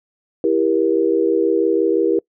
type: chord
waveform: sine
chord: E diminished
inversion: none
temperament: just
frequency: 329.6 / 395.6 / 474.7 Hz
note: E4 / G4 / Bb4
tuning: 0 / +16 / +31 cents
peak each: -18 dBFS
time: 0.44-2.19 s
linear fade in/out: 2 ms
effects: noise-tail reverb RT60 0.1 s tail -25 dB re dry